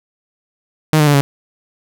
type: tone with pitch steps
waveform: sawtooth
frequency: 155.56 / 150.17 / 144.98 / 139.96 Hz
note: D#3 / D3 / D3 / C#3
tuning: 0 / +39 / -22 / +17 cents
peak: -5 dBFS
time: 0.93-1.21 s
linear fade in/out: 0 ms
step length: 70 ms
effects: none

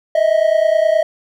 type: tone pair together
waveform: triangle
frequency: 622.3 / 651.8 Hz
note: D#5 / E5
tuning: 0 / -20 cents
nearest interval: minor second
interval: 80 cents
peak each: -12 dBFS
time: 0.15-1.03 s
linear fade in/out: 5 ms
effects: none

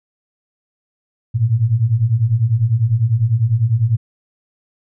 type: beating tone pair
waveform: sine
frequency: 107.1 / 117.1 Hz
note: A2 / A#2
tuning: -46 / +8 cents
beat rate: 10 Hz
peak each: -17 / -14 dBFS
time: 1.34-3.97 s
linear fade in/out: 20 ms
effects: none

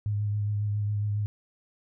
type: tone with vibrato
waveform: sine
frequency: 103.83 Hz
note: G#2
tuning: in tune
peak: -25 dBFS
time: 0.06-1.26 s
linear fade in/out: 0 ms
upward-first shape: sine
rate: 7.3 Hz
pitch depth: 22 cents each way
effects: none

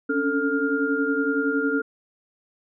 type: tone cluster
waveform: sine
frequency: 274.2 / 285 / 445 / 1408 Hz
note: C#4 / C#4 / A4 / F6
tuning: -19 / +48 / +20 / +14 cents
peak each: -26 dBFS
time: 0.09-1.82 s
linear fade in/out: 10 ms
effects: none

